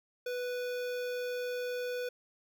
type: tone with notch filter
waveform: square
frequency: 493.9 Hz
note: B4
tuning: in tune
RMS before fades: -36 dBFS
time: 0.26-2.09 s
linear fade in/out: 5 ms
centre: 8800 Hz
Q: 1.2
effects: none